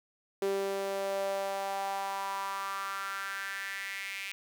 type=tone with high-pass filter sweep; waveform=sawtooth; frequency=196 Hz; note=G3; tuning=in tune; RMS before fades=-35 dBFS; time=0.42-4.32 s; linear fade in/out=0 ms; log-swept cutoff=400 to 2400 Hz; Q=4.5; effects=none